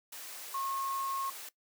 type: tone in noise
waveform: sine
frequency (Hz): 1085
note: C#6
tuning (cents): -37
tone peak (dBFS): -33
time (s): 0.54-1.3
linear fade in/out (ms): 5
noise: white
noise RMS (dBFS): -45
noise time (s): 0.12-1.49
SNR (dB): +9
effects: noise-tail reverb RT60 0.1 s tail -18 dB re dry + high-pass 400 Hz 12 dB/octave

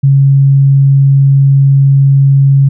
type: tone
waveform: sine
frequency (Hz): 137.7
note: C#3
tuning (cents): -11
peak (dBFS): -3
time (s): 0.03-2.69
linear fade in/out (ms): 10
effects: none

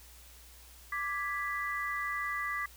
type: chord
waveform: sine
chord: G# diminished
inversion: second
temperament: equal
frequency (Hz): 1174.7 / 1661.2 / 1975.5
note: D6 / G#6 / B6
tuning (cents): 0 / 0 / 0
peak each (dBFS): -36 / -40 / -35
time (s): 0.92-2.66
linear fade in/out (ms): 5
effects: added 60 Hz sine -55 dBFS peak until 2.76 s + white hiss -56 dBFS RMS until 2.76 s

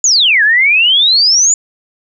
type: exponential two-way sweep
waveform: sine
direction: down then up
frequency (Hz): 7110 to 1637 to 7110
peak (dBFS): -6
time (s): 0.04-1.54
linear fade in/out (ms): 2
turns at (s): 0.43
effects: none

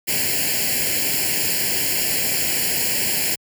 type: noise with comb filter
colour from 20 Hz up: white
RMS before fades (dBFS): -21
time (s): 0.07-3.36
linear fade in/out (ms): 20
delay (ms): 0.41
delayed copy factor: +1
effects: high-pass 80 Hz 12 dB/octave

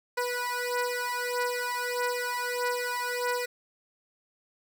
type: beating tone pair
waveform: 15% pulse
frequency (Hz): 489.8 / 491.4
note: B4 / B4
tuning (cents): -14 / -9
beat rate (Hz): 1.6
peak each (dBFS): -25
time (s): 0.17-3.46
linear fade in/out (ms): 10
effects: none

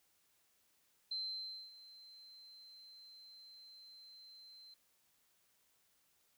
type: tone with ADSR envelope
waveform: sine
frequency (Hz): 4100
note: C8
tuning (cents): -36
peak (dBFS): -37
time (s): 1.11-4.74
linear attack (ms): 6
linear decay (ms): 590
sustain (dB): -18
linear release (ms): 3
effects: white hiss -75 dBFS RMS until 6.37 s

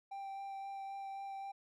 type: tone with vibrato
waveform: triangle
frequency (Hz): 785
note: G5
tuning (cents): +2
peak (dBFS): -40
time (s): 0.11-1.52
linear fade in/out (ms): 10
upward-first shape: sine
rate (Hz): 3.8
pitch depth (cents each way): 10
effects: none

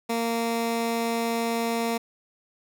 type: tone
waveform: 15% pulse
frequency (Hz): 231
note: A#3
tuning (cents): -16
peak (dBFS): -18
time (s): 0.09-1.98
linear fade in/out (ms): 10
effects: none

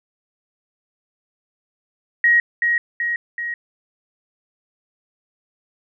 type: tone with echo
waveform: sine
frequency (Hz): 1890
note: A#6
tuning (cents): +23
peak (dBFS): -11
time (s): 2.24-2.4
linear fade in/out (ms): 2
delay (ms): 380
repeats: 3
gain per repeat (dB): -4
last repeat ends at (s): 3.54
effects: none

